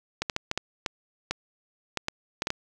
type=clicks; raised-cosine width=0.2 ms; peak=-10 dBFS; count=12; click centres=0.22 / 0.298 / 0.364 / 0.514 / 0.576 / 0.862 / 1.31 / 1.973 / 2.084 / 2.421 / 2.471 / 2.504 s; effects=none